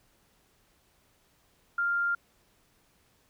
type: tone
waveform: sine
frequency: 1396.9 Hz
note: F6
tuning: in tune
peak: -25 dBFS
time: 1.78-2.15 s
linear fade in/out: 5 ms
effects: pink hiss -67 dBFS RMS until 3.29 s